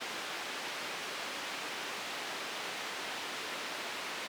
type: band-pass noise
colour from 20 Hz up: white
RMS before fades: -40 dBFS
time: 0-4.28 s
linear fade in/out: 20 ms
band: 260 to 3200 Hz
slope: 12 dB/octave
effects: none